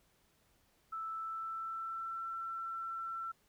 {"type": "tone with pitch glide", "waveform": "sine", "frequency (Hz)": [1318.5, 1343.9], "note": ["E6", "E6"], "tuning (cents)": [0, 33], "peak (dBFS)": -38, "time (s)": [0.92, 3.32], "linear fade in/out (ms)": 10, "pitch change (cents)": 33, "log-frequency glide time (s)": [1.14, 2.22], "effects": ["pink hiss -72 dBFS RMS until 3.48 s"]}